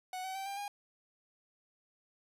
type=tone with pitch steps; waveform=45% pulse; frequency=740 / 757.7 / 775.9 / 794.5 / 813.5 Hz; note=F#5 / F#5 / G5 / G5 / G#5; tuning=0 / +41 / -18 / +23 / -36 cents; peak=-38 dBFS; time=0.13-0.68 s; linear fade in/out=2 ms; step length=110 ms; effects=resampled to 32000 Hz